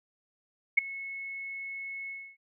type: tone with ADSR envelope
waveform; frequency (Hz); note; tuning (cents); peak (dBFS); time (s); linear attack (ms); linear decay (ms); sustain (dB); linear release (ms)
sine; 2192; C#7; -20; -15; 0.77-2.37; 12; 10; -21; 280
effects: none